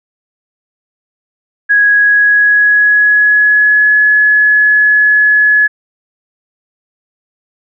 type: tone with pitch glide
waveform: sine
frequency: 1661.2 to 1699 Hz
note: G#6 to G#6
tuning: 0 to +39 cents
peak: -5 dBFS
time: 1.69-5.68 s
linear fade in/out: 20 ms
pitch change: +39 cents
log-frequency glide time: 1.89-3.97 s
effects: none